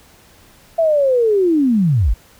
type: linear sweep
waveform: sine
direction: down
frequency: 672 to 38.86 Hz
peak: -11 dBFS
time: 0.78-2.14 s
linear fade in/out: 10 ms
effects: pink hiss -48 dBFS RMS until 2.39 s